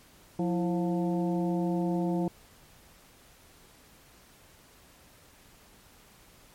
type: harmonic tone with a mistuned harmonic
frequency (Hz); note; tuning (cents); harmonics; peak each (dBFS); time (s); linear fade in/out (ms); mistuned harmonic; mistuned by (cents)
177.3; F3; +26; 1 / 2 / 3 / 4 / 5; -28 / -30 / -38 / -38 / -42; 0.39-2.28; 2; 2; -95
effects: pink hiss -57 dBFS RMS until 6.54 s + MP3 64 kbps